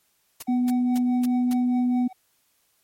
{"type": "noise bursts", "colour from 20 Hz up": "white", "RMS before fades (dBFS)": -36, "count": 5, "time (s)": [0.4, 1.535], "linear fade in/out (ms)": 5, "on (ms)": 27, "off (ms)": 250}
{"type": "tone with tremolo", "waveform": "triangle", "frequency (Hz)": 753, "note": "F#5", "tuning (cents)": 30, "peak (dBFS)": -29, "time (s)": [0.47, 2.13], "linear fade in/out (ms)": 5, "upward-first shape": "triangle", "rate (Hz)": 4.8, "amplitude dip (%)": 90}
{"type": "tone", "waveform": "sine", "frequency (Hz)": 246.8, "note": "B3", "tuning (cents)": -1, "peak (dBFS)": -19, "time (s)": [0.48, 2.08], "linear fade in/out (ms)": 10}
{"effects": ["white hiss -67 dBFS RMS until 2.83 s", "MP3 64 kbps"]}